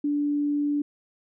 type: tone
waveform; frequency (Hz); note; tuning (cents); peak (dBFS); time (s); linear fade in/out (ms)
sine; 291.1; D4; -15; -22; 0.04-0.82; 5
effects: none